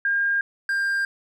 sine / triangle tone pair in turn, 1611 / 1597.1 Hz, G6 / G6, +47 / +32 cents, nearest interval unison, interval 15 cents, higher first, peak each -19 dBFS, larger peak neither, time 0.05-0.41 / 0.69-1.05 s, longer neither, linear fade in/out 2 ms, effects none

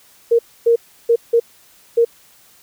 sine tone bursts at uneven times, 466.2 Hz, A#4, in tune, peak -9 dBFS, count 5, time 0.31-0.39 / 0.66-0.76 / 1.09-1.16 / 1.33-1.4 / 1.97-2.05 s, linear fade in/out 10 ms, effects white hiss -50 dBFS RMS until 2.62 s

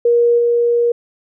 sine tone with level steps, 474.2 Hz, A#4, 30 cents sharp, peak -9 / -11 dBFS, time 0.05-0.92 s, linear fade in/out 5 ms, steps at 0.38 s, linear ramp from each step 10 ms, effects none

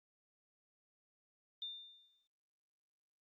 sine tone with exponential decay, 3600 Hz, A7, 39 cents sharp, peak -39 dBFS, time 1.62-2.27 s, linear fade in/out 1 ms, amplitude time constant 140 ms, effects Opus 24 kbps

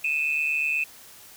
sine tone pair together, 2485 / 2633 Hz, D#7 / E7, -3 / -3 cents, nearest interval minor second, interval 100 cents, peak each -25 / -24 dBFS, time 0.04-0.84 s, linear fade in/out 5 ms, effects tanh soft clip ceiling -16 dBFS + white hiss -48 dBFS RMS until 1.36 s

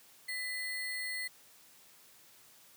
sine tone with sample-and-hold, 1998 Hz, B6, 20 cents sharp, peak -35 dBFS, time 0.28-1.28 s, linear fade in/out 10 ms, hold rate 6300 Hz, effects white hiss -60 dBFS RMS until 2.76 s + high-pass 80 Hz 12 dB/octave

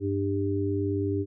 harmonic tone, 99 Hz, G2, 18 cents sharp, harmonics 1 / 3 / 4, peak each -29 / -29 / -29 dBFS, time 0-1.26 s, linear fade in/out 50 ms, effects none

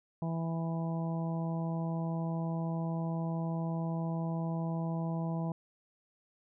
harmonic tone, 164.81 Hz, E3, in tune, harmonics 1 / 2 / 3 / 4 / 5 / 6, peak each -32 / -43 / -47 / -43 / -46 / -47 dBFS, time 0.22-5.52 s, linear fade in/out 2 ms, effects none

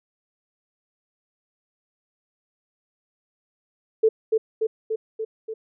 sine tone with echo, 441.2 Hz, A4, 5 cents sharp, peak -13 dBFS, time 4.03-4.09 s, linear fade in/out 10 ms, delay 290 ms, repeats 5, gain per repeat -3 dB, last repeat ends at 5.54 s, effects none

